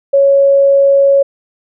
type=tone; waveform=sine; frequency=554.4 Hz; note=C#5; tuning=in tune; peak=-5 dBFS; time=0.13-1.23 s; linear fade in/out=10 ms; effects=none